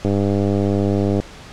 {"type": "click train", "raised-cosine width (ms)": 2, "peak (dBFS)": -6, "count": 116, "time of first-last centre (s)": [0.05, 1.2], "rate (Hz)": 100, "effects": ["pink hiss -39 dBFS RMS until 1.52 s", "low-pass 6000 Hz 12 dB/octave"]}